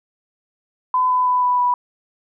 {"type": "tone with pitch steps", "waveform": "sine", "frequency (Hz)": [1011, 1004, 997.1, 990.2, 983.4], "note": ["B5", "B5", "B5", "B5", "B5"], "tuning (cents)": [40, 28, 16, 4, -8], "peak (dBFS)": -14, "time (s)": [0.94, 1.74], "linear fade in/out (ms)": 2, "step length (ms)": 160, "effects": []}